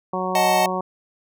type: harmonic tone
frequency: 185 Hz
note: F#3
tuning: in tune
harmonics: 1 / 2 / 3 / 4 / 5 / 6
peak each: -29 / -29 / -29 / -29 / -29 / -29 dBFS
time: 0.13-0.81 s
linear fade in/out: 5 ms
type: chord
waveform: square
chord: D# diminished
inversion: none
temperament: equal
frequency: 622.3 / 740 / 880 Hz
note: D#5 / F#5 / A5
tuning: 0 / 0 / 0 cents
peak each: -22 dBFS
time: 0.35-0.66 s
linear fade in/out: 2 ms
effects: none